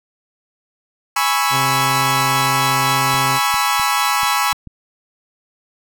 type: chord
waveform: sawtooth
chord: C# minor seventh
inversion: second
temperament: equal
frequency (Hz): 830.6 / 987.8 / 1108.7 / 1318.5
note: G#5 / B5 / C#6 / E6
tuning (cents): 0 / 0 / 0 / 0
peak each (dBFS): -17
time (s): 1.16-4.53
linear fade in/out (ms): 5
type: tone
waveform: sawtooth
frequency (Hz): 132.4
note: C3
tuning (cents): +21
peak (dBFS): -18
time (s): 1.5-3.4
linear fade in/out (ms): 50
type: clicks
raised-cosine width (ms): 5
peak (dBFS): -23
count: 6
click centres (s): 3.143 / 3.542 / 3.797 / 4.233 / 4.528 / 4.673
effects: none